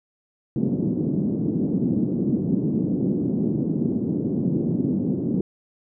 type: band-pass noise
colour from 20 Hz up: pink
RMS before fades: -23 dBFS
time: 0.56-5.41 s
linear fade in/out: 2 ms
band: 160 to 320 Hz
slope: 24 dB/octave
effects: none